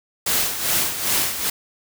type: noise with tremolo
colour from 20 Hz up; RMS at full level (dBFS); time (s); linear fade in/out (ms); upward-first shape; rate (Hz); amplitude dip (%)
white; -19; 0.26-1.5; 5; sine; 2.5; 65
effects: none